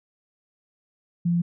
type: tone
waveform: sine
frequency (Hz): 172.2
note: F3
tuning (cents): -24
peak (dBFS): -19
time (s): 1.25-1.42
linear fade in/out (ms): 10
effects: none